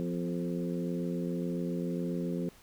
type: harmonic tone with a mistuned harmonic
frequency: 87.31 Hz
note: F2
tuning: in tune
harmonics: 2 / 3 / 4 / 5 / 6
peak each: -33 / -37 / -39 / -41 / -43 dBFS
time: 0-2.49 s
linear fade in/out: 0 ms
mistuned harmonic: 3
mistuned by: -37 cents
effects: pink hiss -58 dBFS RMS until 2.62 s